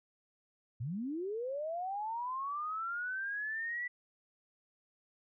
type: linear sweep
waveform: sine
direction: up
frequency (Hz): 103.83 to 1975.5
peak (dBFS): -35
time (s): 0.8-3.88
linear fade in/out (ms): 10
effects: none